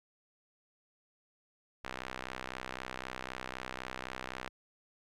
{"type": "tone with band-pass filter", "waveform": "sawtooth", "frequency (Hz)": 63.9, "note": "C2", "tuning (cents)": -40, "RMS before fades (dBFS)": -43, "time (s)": [1.84, 4.49], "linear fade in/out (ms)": 5, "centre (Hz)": 1800, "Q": 0.79, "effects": []}